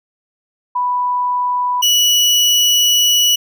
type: tone pair in turn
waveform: sine / 30% pulse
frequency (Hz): 988 / 2939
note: B5 / F#7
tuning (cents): 0 / -12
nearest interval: octave + perfect fifth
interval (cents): 1888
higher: second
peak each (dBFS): -14 / -7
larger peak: second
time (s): 0.75-1.82 / 1.82-3.36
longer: second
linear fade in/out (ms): 10
effects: none